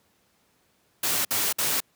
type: noise bursts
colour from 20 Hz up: white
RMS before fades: -25 dBFS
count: 3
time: 1.03-1.804 s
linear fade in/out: 5 ms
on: 220 ms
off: 57 ms
effects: pink hiss -66 dBFS RMS until 1.95 s + high-pass 100 Hz 12 dB/octave